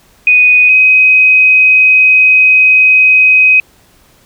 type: tone pair in turn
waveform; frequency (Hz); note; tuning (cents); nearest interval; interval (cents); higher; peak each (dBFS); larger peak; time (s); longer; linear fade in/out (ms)
sine; 2489 / 2521; D#7 / D#7; 0 / +22; unison; 22; second; -3; neither; 0.27-0.69 / 0.69-3.6; second; 2
effects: pink hiss -47 dBFS RMS until 4.25 s